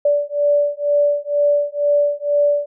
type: beating tone pair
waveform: sine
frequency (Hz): 580 / 582.1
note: D5 / D5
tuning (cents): -22 / -15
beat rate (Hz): 2.1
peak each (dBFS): -17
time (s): 0.05-2.66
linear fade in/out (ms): 5
effects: none